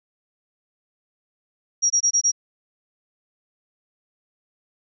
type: tone bursts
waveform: sine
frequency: 5680 Hz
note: F8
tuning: 28 cents sharp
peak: -15 dBFS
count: 5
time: 1.82-2.318 s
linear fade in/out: 20 ms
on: 82 ms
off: 22 ms
effects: none